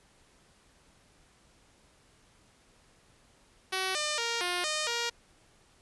5% pulse tone with pitch steps, 377.6 / 602 / 466.5 / 355.3 / 613 / 471.4 Hz, F#4 / D5 / A#4 / F4 / D#5 / A#4, +35 / +43 / +1 / +30 / -26 / +19 cents, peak -18 dBFS, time 3.72-5.1 s, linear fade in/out 10 ms, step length 230 ms, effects pink hiss -63 dBFS RMS until 5.81 s + resampled to 24000 Hz

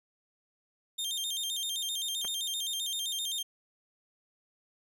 sawtooth tone with vibrato, 3410 Hz, G#7, 45 cents sharp, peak -29 dBFS, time 0.98-3.43 s, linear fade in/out 10 ms, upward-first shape square, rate 7.7 Hz, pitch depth 120 cents each way
clicks, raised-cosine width 0.5 ms, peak -30 / -29 dBFS, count 2, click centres 2.246 / 2.251 s
effects none

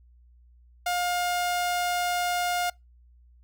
sawtooth tone, 710 Hz, F5, 28 cents sharp, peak -21 dBFS, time 0.86-2.7 s, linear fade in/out 5 ms, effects noise-tail reverb RT60 0.2 s tail -26 dB re dry + added 60 Hz sine -53 dBFS peak until 3.43 s

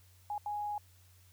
sine tone bursts at uneven times, 830 Hz, G#5, 1 cent flat, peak -34 dBFS, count 2, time 0.3-0.38 / 0.46-0.78 s, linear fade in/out 2 ms, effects added 91 Hz sine -60 dBFS peak until 1.32 s + white hiss -66 dBFS RMS until 1.32 s

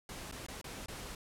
pink noise with dropouts, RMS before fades -45 dBFS, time 0.09-1.15 s, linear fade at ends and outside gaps 2 ms, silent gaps 0.314-0.323 / 0.465-0.484 / 0.614-0.642 / 0.86-0.883 s, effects low-pass 12000 Hz 12 dB/octave

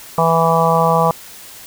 harmonic tone, 164.81 Hz, E3, in tune, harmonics 1 / 3 / 4 / 5 / 6 / 7, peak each -18 / -18 / -18 / -18 / -18 / -18 dBFS, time 0.18-1.11 s, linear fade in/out 2 ms, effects white hiss -37 dBFS RMS until 1.66 s

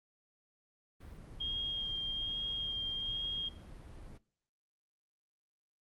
brown noise, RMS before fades -48 dBFS, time 1-4.18 s, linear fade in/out 10 ms
sine tone with vibrato, 3228 Hz, G#7, 50 cents flat, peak -34 dBFS, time 1.4-3.49 s, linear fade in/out 10 ms, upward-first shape sine, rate 1.2 Hz, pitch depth 15 cents each way
effects noise-tail reverb RT60 0.6 s tail -23 dB re dry + Opus 32 kbps

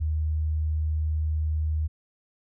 sine tone, 77.6 Hz, D#2, 4 cents flat, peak -23 dBFS, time 0-1.88 s, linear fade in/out 20 ms, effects none

